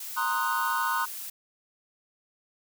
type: noise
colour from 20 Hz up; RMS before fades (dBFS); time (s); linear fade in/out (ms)
blue; -38; 0-1.3; 5
type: chord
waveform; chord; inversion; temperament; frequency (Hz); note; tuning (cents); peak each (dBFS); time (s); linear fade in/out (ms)
triangle; C half-diminished seventh; third; equal; 932.3 / 1046.5 / 1244.5 / 1480; Bb5 / C6 / Eb6 / Gb6; 0 / 0 / 0 / 0; -29; 0.16-1.06; 20
effects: none